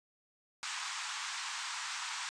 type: band-pass noise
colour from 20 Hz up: pink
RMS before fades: -40 dBFS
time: 0.63-2.29 s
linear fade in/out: 0 ms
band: 900 to 8300 Hz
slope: 48 dB/octave
effects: resampled to 22050 Hz